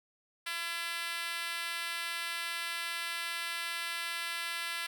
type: tone with high-pass filter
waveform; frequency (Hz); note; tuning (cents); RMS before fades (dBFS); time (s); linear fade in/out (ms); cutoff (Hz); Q
5% pulse; 337.5; E4; +41; -37; 0.46-4.87; 10; 1400; 1
effects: none